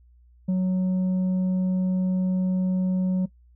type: tone with tanh clipping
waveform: sine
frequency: 185 Hz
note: F#3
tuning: in tune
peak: -21 dBFS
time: 0.48-3.26 s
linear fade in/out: 10 ms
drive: 4 dB
effects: noise-tail reverb RT60 0.1 s tail -19 dB re dry + added 60 Hz sine -52 dBFS peak until 3.55 s